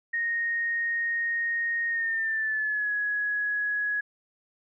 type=tone with pitch glide; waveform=sine; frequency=1860 to 1676.3 Hz; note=A#6 to G#6; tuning=-4 to +16 cents; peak=-25 dBFS; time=0.13-4.01 s; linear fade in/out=10 ms; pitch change=-180 cents; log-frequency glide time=1.89-2.92 s; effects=none